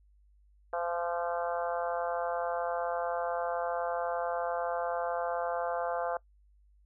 harmonic tone with a mistuned harmonic, 171.6 Hz, F3, 30 cents flat, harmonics 3 / 4 / 5 / 6 / 7 / 8 / 9, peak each -35 / -34 / -39 / -42 / -42 / -43 / -45 dBFS, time 0.73-6.17 s, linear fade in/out 2 ms, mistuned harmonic 6, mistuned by +26 cents, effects noise-tail reverb RT60 0.1 s tail -22 dB re dry + added 50 Hz sine -60 dBFS peak until 6.85 s

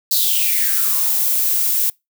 violet noise with high-pass filter sweep, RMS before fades -17 dBFS, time 0.11-1.9 s, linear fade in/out 5 ms, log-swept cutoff 4400 to 220 Hz, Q 7.2, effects noise-tail reverb RT60 0.2 s tail -25 dB re dry

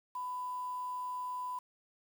sine tone with quantisation, 998 Hz, B5, 18 cents sharp, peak -36 dBFS, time 0.15-1.59 s, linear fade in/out 5 ms, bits 9, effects none

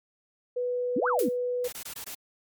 sine tone, 493.2 Hz, B4, 2 cents flat, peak -26 dBFS, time 0.56-1.68 s, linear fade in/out 10 ms
sine exponential two-way sweep, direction up then down, 207.8 to 1587 to 207.8 Hz, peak -24 dBFS, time 0.96-1.29 s, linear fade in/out 5 ms, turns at 1.08 s
blue noise with exponential decay, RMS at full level -31 dBFS, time 1.19-1.37 s, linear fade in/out 1 ms, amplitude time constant 37 ms
white noise bursts, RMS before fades -39 dBFS, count 5, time 1.64-2.149 s, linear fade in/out 5 ms, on 85 ms, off 21 ms
effects MP3 96 kbps

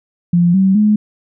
sine tone with pitch steps, 173.6 / 191.51 / 211.3 Hz, F3 / G3 / G#3, -10 / -40 / +30 cents, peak -8 dBFS, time 0.33-0.96 s, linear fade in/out 5 ms, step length 210 ms, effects none

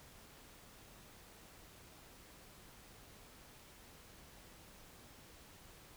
silence, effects pink hiss -59 dBFS RMS until 5.96 s

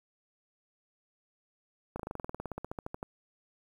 slowing click train, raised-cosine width 1 ms, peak -23 dBFS, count 20, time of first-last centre 1.96-3.029 s, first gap 35 ms, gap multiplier 1.05, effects 9-bit

